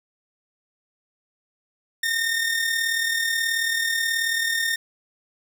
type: tone with amplitude modulation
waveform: sawtooth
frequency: 1827 Hz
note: A#6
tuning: 35 cents flat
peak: -16 dBFS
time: 2.03-4.76 s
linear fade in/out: 5 ms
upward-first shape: sine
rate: 38.5 Hz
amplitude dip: 45%
effects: none